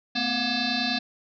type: tone with frequency modulation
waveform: sine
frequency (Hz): 2157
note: C#7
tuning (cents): -48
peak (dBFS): -23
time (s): 0.15-0.99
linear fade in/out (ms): 10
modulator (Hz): 476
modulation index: 5.3
effects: none